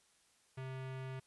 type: tone with low-pass filter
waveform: square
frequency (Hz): 131.4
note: C3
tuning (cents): +8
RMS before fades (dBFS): -44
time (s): 0.57-1.2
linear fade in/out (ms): 10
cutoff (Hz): 2600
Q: 1.3
effects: white hiss -71 dBFS RMS until 1.26 s + resampled to 24000 Hz